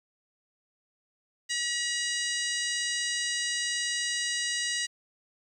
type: harmonic tone with a mistuned harmonic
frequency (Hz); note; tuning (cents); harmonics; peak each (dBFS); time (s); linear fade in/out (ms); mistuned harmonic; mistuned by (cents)
961; B5; -48; 2 / 3 / 4 / 5 / 6 / 7 / 8 / 9; -33 / -35 / -36 / -37 / -38 / -38 / -39 / -40; 1.49-4.87; 20; 7; -41
effects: 10-bit